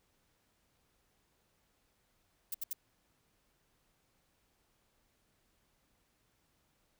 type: noise bursts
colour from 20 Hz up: violet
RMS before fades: -37 dBFS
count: 3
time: 2.52-2.732 s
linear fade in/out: 5 ms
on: 24 ms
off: 70 ms
effects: pink hiss -75 dBFS RMS until 6.99 s